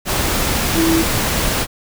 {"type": "tone in noise", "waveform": "sine", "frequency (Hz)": 327.3, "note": "E4", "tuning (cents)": -12, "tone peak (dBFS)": -13, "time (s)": [0.74, 1.05], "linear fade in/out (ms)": 50, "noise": "pink", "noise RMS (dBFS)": -18, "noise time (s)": [0.05, 1.67], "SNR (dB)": 2, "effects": []}